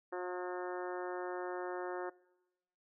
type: harmonic tone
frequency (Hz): 180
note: F#3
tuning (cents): -47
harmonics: 2 / 3 / 4 / 5 / 6 / 7 / 8 / 9 / 10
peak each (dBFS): -40 / -44 / -46 / -48 / -50 / -51 / -52 / -53 / -54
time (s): 0.12-2.1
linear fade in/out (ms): 10
effects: noise-tail reverb RT60 1.0 s tail -23 dB re dry